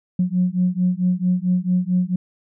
sine beating tone pair, 178.9 / 183.4 Hz, F3 / F#3, +42 / -15 cents, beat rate 4.5 Hz, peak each -19 dBFS, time 0.19-2.16 s, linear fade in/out 5 ms, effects tanh soft clip ceiling -9 dBFS

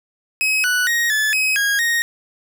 40% pulse tone with pitch steps, 2550 / 1480 / 1878 / 1730 / 2541 / 1638 / 1865 Hz, D#7 / F#6 / A#6 / A6 / D#7 / G#6 / A#6, +42 / 0 / +12 / -30 / +36 / -24 / 0 cents, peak -15 dBFS, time 0.41-2.02 s, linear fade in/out 0 ms, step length 230 ms, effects none

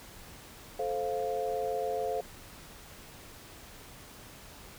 sine chord, F major, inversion first, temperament just, 436.5 / 523.8 / 698.5 Hz, A4 / C5 / F5, -14 / +2 / 0 cents, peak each -34 dBFS, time 0.79-2.21 s, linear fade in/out 5 ms, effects pink hiss -50 dBFS RMS until 4.78 s

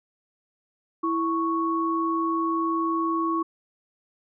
sine tone pair together, 329.6 / 1108.6 Hz, E4 / C#6, 0 / 0 cents, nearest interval octave + major sixth, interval 2100 cents, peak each -25 dBFS, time 1.03-3.43 s, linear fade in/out 10 ms, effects none

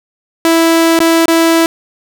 sawtooth tone with dropouts, 329.6 Hz, E4, in tune, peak -3 dBFS, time 0.45-1.66 s, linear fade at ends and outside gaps 1 ms, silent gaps 0.991-1.003 / 1.257-1.281 s, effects none

